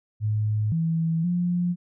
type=tone with pitch steps; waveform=sine; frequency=106.8 / 163.7 / 176.3 Hz; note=G#2 / E3 / F3; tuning=+49 / -12 / +17 cents; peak=-21 dBFS; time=0.2-1.76 s; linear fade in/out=50 ms; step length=520 ms; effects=none